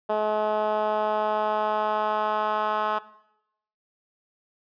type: tone with band-pass filter sweep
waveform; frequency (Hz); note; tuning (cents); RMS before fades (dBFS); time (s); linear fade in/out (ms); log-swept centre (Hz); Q
10% pulse; 213.4; G#3; +47; -25; 0.09-2.99; 10; 630 to 1100; 1.6
effects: noise-tail reverb RT60 0.8 s tail -17 dB re dry + resampled to 11025 Hz